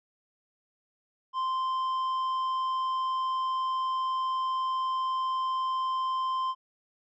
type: tone with tanh clipping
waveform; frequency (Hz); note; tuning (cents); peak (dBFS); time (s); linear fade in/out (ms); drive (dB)
sine; 1042; C6; -7; -28; 1.33-6.55; 50; 6
effects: none